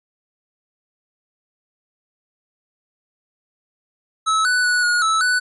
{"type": "tone with pitch steps", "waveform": "square", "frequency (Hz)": [1298, 1489, 1473, 1443, 1308, 1489], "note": ["E6", "F#6", "F#6", "F#6", "E6", "F#6"], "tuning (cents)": [-27, 11, -8, -44, -14, 11], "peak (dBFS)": -16, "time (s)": [4.26, 5.4], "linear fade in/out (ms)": 20, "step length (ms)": 190, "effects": ["resampled to 24000 Hz"]}